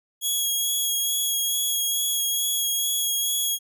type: tone with vibrato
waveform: 10% pulse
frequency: 3322 Hz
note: G#7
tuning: in tune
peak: -15 dBFS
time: 0.21-3.59 s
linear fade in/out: 50 ms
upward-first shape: sine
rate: 2.3 Hz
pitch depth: 16 cents each way
effects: none